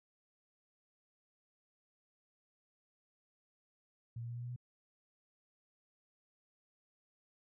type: tone with pitch steps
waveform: sine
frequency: 116.54 / 117.83 / 119.13 / 120.44 / 121.77 / 123.11 Hz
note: A#2 / A#2 / A#2 / B2 / B2 / B2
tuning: 0 / +19 / +38 / -43 / -24 / -5 cents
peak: -40 dBFS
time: 4.16-4.562 s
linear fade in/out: 5 ms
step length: 67 ms
effects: none